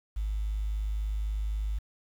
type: tone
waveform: sine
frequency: 51.91 Hz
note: G#1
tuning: in tune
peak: -27 dBFS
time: 0.16-1.79 s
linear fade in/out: 10 ms
effects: tanh soft clip ceiling -24 dBFS + 9-bit